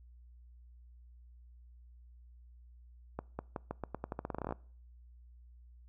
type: accelerating click train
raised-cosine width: 1 ms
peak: -23 dBFS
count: 19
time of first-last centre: 3.19-4.524 s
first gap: 200 ms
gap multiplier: 0.86
effects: noise-tail reverb RT60 0.5 s tail -24 dB re dry + added 60 Hz sine -54 dBFS peak until 5.88 s